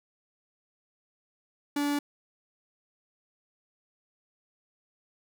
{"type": "tone", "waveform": "45% pulse", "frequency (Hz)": 288.7, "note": "D4", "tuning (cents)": -30, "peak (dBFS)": -26, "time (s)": [1.76, 1.99], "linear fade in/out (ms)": 5, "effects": []}